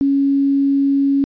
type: tone with quantisation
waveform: sine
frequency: 277.2 Hz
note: C#4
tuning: in tune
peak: -12 dBFS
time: 0.01-1.24 s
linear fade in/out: 0 ms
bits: 7
effects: resampled to 11025 Hz